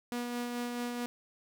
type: tone with tremolo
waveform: sawtooth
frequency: 241.8 Hz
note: B3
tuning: 36 cents flat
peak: -29 dBFS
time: 0.12-1.06 s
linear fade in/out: 0 ms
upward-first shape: sine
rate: 4.6 Hz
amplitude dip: 30%
effects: none